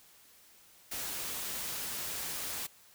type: noise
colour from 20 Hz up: white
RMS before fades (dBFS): -38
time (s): 0.91-2.67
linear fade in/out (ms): 10
effects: white hiss -60 dBFS RMS until 2.94 s